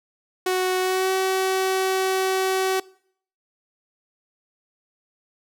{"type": "tone with pitch glide", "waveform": "sawtooth", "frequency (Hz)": [370, 378.9], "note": ["F#4", "F#4"], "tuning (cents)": [0, 41], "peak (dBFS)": -16, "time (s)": [0.46, 2.8], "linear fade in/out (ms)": 5, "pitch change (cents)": 41, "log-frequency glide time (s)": [0.8, 1.11], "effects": ["noise-tail reverb RT60 0.6 s tail -22 dB re dry"]}